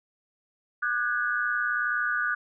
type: tone cluster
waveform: sine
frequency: 1200 / 1467 / 1586 / 1668 Hz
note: D6 / F#6 / G6 / G#6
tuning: +37 / -15 / +20 / +7 cents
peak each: -32 / -26 / -35 / -33 dBFS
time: 0.82-2.35 s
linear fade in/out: 10 ms
effects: none